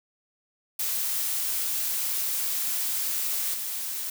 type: noise with level steps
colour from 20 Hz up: blue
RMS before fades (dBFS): -28 / -32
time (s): 0.79-4.1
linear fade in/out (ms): 5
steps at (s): 3.54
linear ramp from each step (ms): 2
effects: none